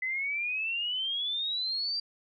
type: exponential sweep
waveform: sine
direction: up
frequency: 2011 to 4738 Hz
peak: -29 dBFS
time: 0.02-2 s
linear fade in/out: 5 ms
effects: none